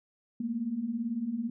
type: beating tone pair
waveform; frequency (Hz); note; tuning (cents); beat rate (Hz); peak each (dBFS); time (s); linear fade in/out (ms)
sine; 217.8 / 235.8; A3 / A#3; -17 / +20; 18; -36 / -31; 0.4-1.5; 5
effects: none